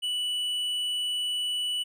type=tone with tanh clipping; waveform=sine; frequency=2960 Hz; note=F#7; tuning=in tune; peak=-28 dBFS; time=0.02-1.84 s; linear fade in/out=20 ms; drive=7 dB; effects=none